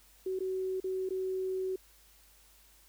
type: tone with dropouts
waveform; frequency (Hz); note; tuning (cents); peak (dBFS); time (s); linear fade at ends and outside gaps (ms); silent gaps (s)
sine; 376; F#4; +28; -31; 0.26-1.76; 5; 0.391-0.404 / 0.802-0.841 / 1.091-1.105
effects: added 50 Hz sine -64 dBFS peak until 2.88 s + white hiss -62 dBFS RMS until 2.88 s